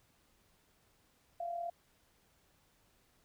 sine tone with amplitude modulation, 689 Hz, F5, 24 cents flat, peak -34 dBFS, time 1.4-1.7 s, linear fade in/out 5 ms, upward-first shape sine, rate 38.9 Hz, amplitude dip 55%, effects pink hiss -71 dBFS RMS until 3.24 s

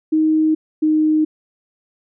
sine tone pair in turn, 313.1 / 309.7 Hz, D#4 / D#4, +11 / -8 cents, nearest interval unison, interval 19 cents, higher first, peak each -12 dBFS, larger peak neither, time 0.12-0.55 / 0.82-1.25 s, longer neither, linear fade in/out 10 ms, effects none

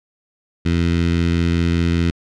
15% pulse tone with notch filter, 85 Hz, F2, 46 cents flat, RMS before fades -17 dBFS, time 0.65-2.11 s, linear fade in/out 10 ms, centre 800 Hz, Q 0.55, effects low-pass 4000 Hz 12 dB/octave

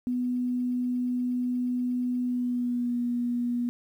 sine tone with pitch glide, 247.8 to 241.6 Hz, B3 to B3, +6 to -38 cents, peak -25 dBFS, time 0.07-3.69 s, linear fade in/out 0 ms, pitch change -44 cents, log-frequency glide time 2.25-2.96 s, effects 10-bit

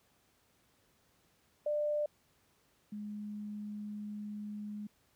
sine tone pair in turn, 595 / 208.7 Hz, D5 / G#3, +22 / +9 cents, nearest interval octave + tritone, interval 1813 cents, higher first, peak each -30 / -39 dBFS, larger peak first, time 1.66-2.06 / 2.92-4.87 s, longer second, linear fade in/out 5 ms, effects pink hiss -71 dBFS RMS until 5.15 s + high-pass 60 Hz 12 dB/octave

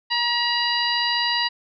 harmonic tone with a mistuned harmonic, 953 Hz, A#5, 38 cents sharp, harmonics 1 / 2 / 3 / 4 / 5, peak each -26 / -26 / -26 / -26 / -26 dBFS, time 0.1-1.49 s, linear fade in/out 20 ms, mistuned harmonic 4, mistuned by +57 cents, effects none

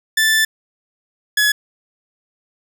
sawtooth tone pair in turn, 1760 / 1695.1 Hz, A6 / G#6, 0 / +35 cents, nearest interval minor second, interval 65 cents, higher first, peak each -9 dBFS, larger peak neither, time 0.17-0.45 / 1.37-1.52 s, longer first, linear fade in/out 5 ms, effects none

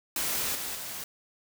white noise with level steps, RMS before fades -30 / -35 / -38 dBFS, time 0.16-1.04 s, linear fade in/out 2 ms, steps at 0.55 / 0.75 s, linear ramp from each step 2 ms, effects none

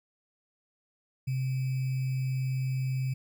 sine tone with sample-and-hold, 130.81 Hz, C3, in tune, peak -27 dBFS, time 1.27-3.14 s, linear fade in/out 10 ms, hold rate 2450 Hz, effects none

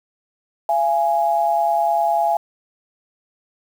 sine tone pair together, 680.8 / 830.6 Hz, F5 / G#5, -44 / 0 cents, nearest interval minor third, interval 344 cents, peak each -18 dBFS, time 0.69-2.37 s, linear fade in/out 2 ms, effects 7-bit

